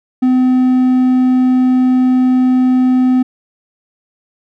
triangle tone, 254.8 Hz, C4, 46 cents flat, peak -6 dBFS, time 0.22-3.23 s, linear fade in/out 10 ms, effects none

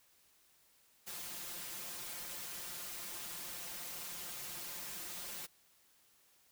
white noise with comb filter, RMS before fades -45 dBFS, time 1.06-5.47 s, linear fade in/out 20 ms, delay 5.7 ms, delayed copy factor +0.95, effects white hiss -69 dBFS RMS until 6.51 s

